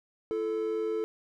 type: tone pair together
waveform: triangle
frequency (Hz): 337.7 / 438.1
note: E4 / A4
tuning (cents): +42 / -7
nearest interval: perfect fourth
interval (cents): 451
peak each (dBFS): -33 / -27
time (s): 0.31-1.04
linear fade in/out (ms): 0
effects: none